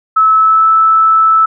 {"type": "tone with pitch glide", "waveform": "sine", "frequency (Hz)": [1300, 1312.8], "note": ["E6", "E6"], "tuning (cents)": [-24, -8], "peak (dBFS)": -5, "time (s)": [0.16, 1.46], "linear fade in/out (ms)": 10, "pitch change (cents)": 16, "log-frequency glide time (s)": [0.36, 0.68], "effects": []}